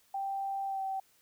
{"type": "tone with pitch glide", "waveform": "sine", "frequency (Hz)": [784, 771.4], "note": ["G5", "G5"], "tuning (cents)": [0, -28], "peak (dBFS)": -32, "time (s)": [0.14, 1], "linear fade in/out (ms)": 5, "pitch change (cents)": -28, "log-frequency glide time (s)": [0.66, 0.82], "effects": ["white hiss -67 dBFS RMS until 1.21 s"]}